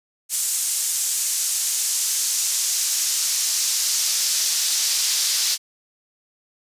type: noise with high-pass filter sweep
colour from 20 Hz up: brown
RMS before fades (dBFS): -22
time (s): 0.29-5.58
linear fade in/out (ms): 50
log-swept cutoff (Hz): 7700 to 5100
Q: 1.6
effects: resampled to 32000 Hz